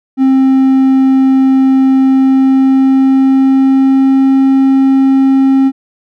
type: tone with pitch glide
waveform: triangle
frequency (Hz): 265.2 to 268.3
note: C4 to C4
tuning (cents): +23 to +44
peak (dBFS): -3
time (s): 0.17-5.72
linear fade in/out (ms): 50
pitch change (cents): +21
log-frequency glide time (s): 1.99-4.4
effects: none